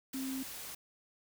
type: tone in noise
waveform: sine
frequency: 265.1 Hz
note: C4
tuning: 23 cents sharp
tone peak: -36 dBFS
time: 0.14-0.43 s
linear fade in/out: 5 ms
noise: white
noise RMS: -45 dBFS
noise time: 0.13-0.75 s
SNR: +6 dB
effects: none